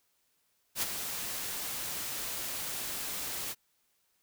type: noise with ADSR envelope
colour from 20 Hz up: white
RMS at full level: -29 dBFS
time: 0.75-3.55 s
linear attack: 74 ms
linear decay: 21 ms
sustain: -8 dB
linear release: 41 ms
effects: white hiss -74 dBFS RMS until 4.22 s